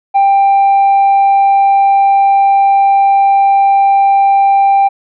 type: tone with tanh clipping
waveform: sine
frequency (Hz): 790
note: G5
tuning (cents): +13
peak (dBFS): -6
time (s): 0.14-4.89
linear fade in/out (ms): 20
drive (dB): 1
effects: none